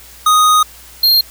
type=tone pair in turn; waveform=square; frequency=1244.5 / 4211 Hz; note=D#6 / C8; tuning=0 / +10 cents; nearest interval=octave + major sixth; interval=2110 cents; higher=second; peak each=-8 dBFS; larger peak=neither; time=0.26-0.63 / 1.03-1.21 s; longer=first; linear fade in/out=5 ms; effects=added 60 Hz sine -43 dBFS peak until 1.3 s + white hiss -39 dBFS RMS until 1.3 s